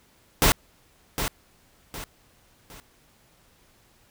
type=noise with echo; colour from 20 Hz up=pink; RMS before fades=-18 dBFS; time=0.42-0.52 s; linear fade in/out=0 ms; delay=760 ms; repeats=3; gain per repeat=-9 dB; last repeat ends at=2.8 s; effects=pink hiss -60 dBFS RMS until 4.1 s